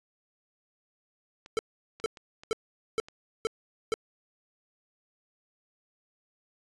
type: clicks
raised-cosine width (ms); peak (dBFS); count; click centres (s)
0.2; -30; 5; 1.461 / 2 / 2.172 / 2.435 / 3.085
type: tone bursts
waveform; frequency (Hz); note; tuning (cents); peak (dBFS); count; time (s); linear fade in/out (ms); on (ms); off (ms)
square; 444; A4; +16; -26; 6; 1.57-3.94; 0; 20; 450
effects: resampled to 22050 Hz